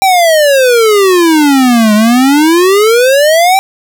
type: exponential two-way sweep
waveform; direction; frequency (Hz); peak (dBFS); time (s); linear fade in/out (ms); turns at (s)
square; down then up; 788 to 207.7 to 788; -5; 0.02-3.59; 0; 1.94
effects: none